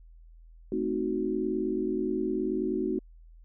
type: chord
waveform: sine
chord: A diminished seventh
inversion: none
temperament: equal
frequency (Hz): 220 / 261.6 / 311.1 / 370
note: A3 / C4 / Eb4 / Gb4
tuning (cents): 0 / 0 / 0 / 0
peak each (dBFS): -34 / -34 / -32 / -30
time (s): 0.72-2.99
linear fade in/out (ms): 2
effects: added 41 Hz sine -49 dBFS peak until 3.44 s